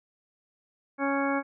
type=harmonic tone; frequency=277.2 Hz; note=C#4; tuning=in tune; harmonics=1 / 2 / 3 / 4 / 5 / 6 / 8; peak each=-28 / -31 / -33 / -34 / -35 / -36 / -37 dBFS; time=0.98-1.43 s; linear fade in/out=50 ms; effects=none